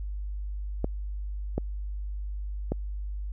clicks, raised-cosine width 2 ms, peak -14 dBFS, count 3, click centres 0.844 / 1.58 / 2.72 s, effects added 50 Hz sine -31 dBFS peak until 3.32 s

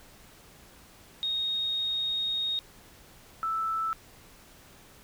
sine tone pair in turn, 3729 / 1318.4 Hz, A#7 / E6, 0 / 0 cents, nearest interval octave + tritone, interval 1800 cents, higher first, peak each -27 dBFS, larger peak neither, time 1.23-2.59 / 3.43-3.93 s, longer first, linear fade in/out 0 ms, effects pink hiss -54 dBFS RMS until 5.03 s

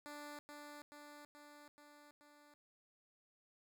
10% pulse tone with echo, 293.7 Hz, D4, in tune, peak -40 dBFS, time 0.06-0.39 s, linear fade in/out 0 ms, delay 430 ms, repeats 5, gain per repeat -3 dB, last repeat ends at 2.54 s, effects none

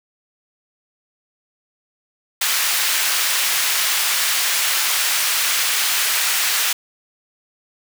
pink high-pass noise, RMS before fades -19 dBFS, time 2.41-6.73 s, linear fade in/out 5 ms, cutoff 1700 Hz, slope 12 dB/octave, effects none

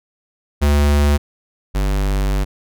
square tone pair in turn, 72.6 / 49.05 Hz, D2 / G1, -19 / +2 cents, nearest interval perfect fifth, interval 679 cents, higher first, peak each -12 / -16 dBFS, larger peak first, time 0.61-1.18 / 1.74-2.45 s, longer second, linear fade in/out 20 ms, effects none

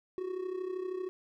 triangle tone with amplitude modulation, 370 Hz, F#4, in tune, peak -29 dBFS, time 0.18-1.09 s, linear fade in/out 0 ms, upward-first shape sine, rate 32.8 Hz, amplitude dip 70%, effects none

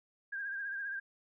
sine tone with vibrato, 1606 Hz, G6, 41 cents sharp, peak -36 dBFS, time 0.32-1 s, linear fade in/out 10 ms, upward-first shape sine, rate 15 Hz, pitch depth 50 cents each way, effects none

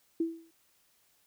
sine tone with exponential decay, 329.6 Hz, E4, in tune, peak -24 dBFS, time 0.2-0.51 s, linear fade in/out 5 ms, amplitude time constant 67 ms, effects white hiss -69 dBFS RMS until 1.26 s

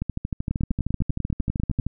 two click trains, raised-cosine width 5 ms, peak -13 / -12 dBFS, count 25 / 14, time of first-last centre 0.02-1.866 / 0.51-1.797 s, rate 13 / 10.1 Hz, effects none

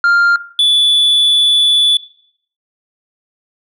sine tone pair in turn, 1396.9 / 3457 Hz, F6 / A7, 0 / -31 cents, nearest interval octave + major third, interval 1569 cents, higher second, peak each -5 dBFS, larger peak neither, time 0.04-0.36 / 0.59-1.97 s, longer second, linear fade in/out 2 ms, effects noise-tail reverb RT60 0.6 s tail -18 dB re dry + tanh soft clip ceiling -7 dBFS

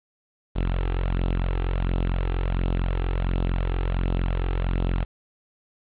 sawtooth tone with flanger, 44.33 Hz, F1, 27 cents sharp, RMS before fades -24 dBFS, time 0.55-5.05 s, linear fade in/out 20 ms, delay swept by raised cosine 0.23 to 2.53 ms, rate 1.4 Hz, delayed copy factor +0.55, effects resampled to 8000 Hz + 8-bit

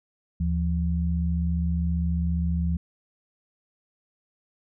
sine tone pair together, 76.31 / 171.3 Hz, D#2 / F3, -33 / -33 cents, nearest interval octave + major second, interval 1400 cents, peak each -24 / -26 dBFS, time 0.4-2.77 s, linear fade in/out 5 ms, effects none

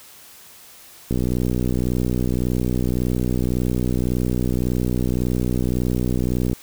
click train, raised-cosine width 3 ms, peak -9 dBFS, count 336, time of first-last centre 1.11-6.531 s, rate 61.8 Hz, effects white hiss -45 dBFS RMS until 6.62 s

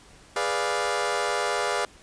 20% pulse chord, G# diminished seventh, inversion none, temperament equal, 415.3 / 493.9 / 587.3 / 698.5 Hz, G#4 / B4 / D5 / F5, 0 / 0 / 0 / 0 cents, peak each -25 dBFS, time 0.36-1.85 s, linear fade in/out 2 ms, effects pink hiss -52 dBFS RMS until 2.02 s + resampled to 22050 Hz

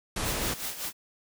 pink low-pass noise, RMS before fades -31 dBFS, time 0.16-0.54 s, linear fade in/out 5 ms, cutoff 12000 Hz, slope 96 dB/octave
white noise with tremolo, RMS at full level -33 dBFS, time 0.23-0.93 s, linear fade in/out 50 ms, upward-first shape sine, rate 5.2 Hz, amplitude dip 65%
effects none

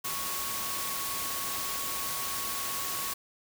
sine tone in noise, 1108.7 Hz, C#6, in tune, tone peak -39 dBFS, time 0.04-3.14 s, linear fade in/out 10 ms, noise white, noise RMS -34 dBFS, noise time 0.04-3.14 s, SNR -8 dB, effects none

